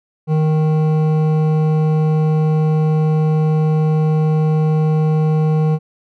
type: tone with hard clipping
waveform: sine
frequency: 155.56 Hz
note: D#3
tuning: in tune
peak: -14 dBFS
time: 0.27-5.79 s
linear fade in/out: 50 ms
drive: 11 dB
effects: none